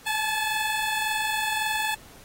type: tone pair together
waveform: 15% pulse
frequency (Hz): 847 / 868.8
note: G#5 / A5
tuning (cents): +34 / -22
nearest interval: unison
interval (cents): 44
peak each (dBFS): -25 / -19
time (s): 0.06-1.95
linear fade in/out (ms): 10
effects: pink hiss -50 dBFS RMS until 2.24 s + AAC 48 kbps